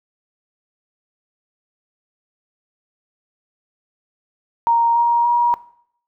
sine tone with pitch steps, 932.3 / 943.1 / 954.1 Hz, A#5 / A#5 / A#5, 0 / +20 / +40 cents, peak -12 dBFS, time 4.67-5.54 s, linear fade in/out 0 ms, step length 290 ms, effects noise-tail reverb RT60 0.6 s tail -18 dB re dry

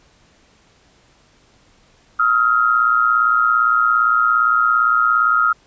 sine tone pair together, 1272 / 1389.5 Hz, D#6 / F6, +38 / -9 cents, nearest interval major second, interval 153 cents, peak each -15 dBFS, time 2.19-5.53 s, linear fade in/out 10 ms, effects pink hiss -54 dBFS RMS until 5.66 s + resampled to 16000 Hz

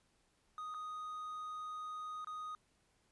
triangle tone with dropouts, 1244.5 Hz, D#6, in tune, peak -40 dBFS, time 0.58-2.55 s, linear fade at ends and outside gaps 1 ms, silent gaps 0.741-0.745 / 2.246-2.271 s, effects pink hiss -75 dBFS RMS until 3.11 s + resampled to 24000 Hz

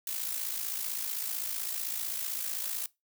blue noise with amplitude modulation, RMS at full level -32 dBFS, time 0.07-2.86 s, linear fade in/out 2 ms, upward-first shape sine, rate 55.7 Hz, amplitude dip 60%, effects noise-tail reverb RT60 0.2 s tail -21 dB re dry

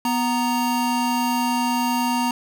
square tone pair together, 246.9 / 932.2 Hz, B3 / A#5, 0 / 0 cents, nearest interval octave + major seventh, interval 2300 cents, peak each -23 dBFS, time 0.05-2.31 s, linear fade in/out 2 ms, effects none

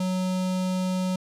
square tone with notch filter, 185 Hz, F#3, in tune, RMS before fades -26 dBFS, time 0-1.16 s, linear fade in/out 5 ms, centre 1800 Hz, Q 1.5, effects low-pass 10000 Hz 12 dB/octave

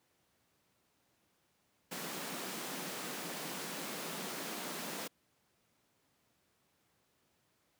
pink high-pass noise, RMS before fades -42 dBFS, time 1.91-5.08 s, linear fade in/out 10 ms, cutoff 160 Hz, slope 48 dB/octave, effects pink hiss -75 dBFS RMS until 7.79 s + high-pass 100 Hz 12 dB/octave

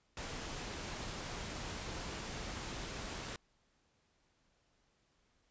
pink noise, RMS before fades -43 dBFS, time 0.17-3.36 s, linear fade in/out 2 ms, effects pink hiss -75 dBFS RMS until 5.5 s + resampled to 16000 Hz

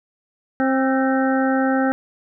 harmonic tone with a mistuned harmonic, 265.1 Hz, C4, 23 cents sharp, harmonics 1 / 2 / 3 / 5 / 6 / 7, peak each -18 / -23 / -24 / -29 / -27 / -33 dBFS, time 0.6-1.92 s, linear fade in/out 0 ms, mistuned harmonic 6, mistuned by -51 cents, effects none

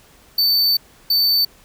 square tone bursts at uneven times, 4544 Hz, C#8, 42 cents sharp, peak -14 dBFS, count 2, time 0.38-0.77 / 1.1-1.45 s, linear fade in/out 5 ms, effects pink hiss -50 dBFS RMS until 1.64 s

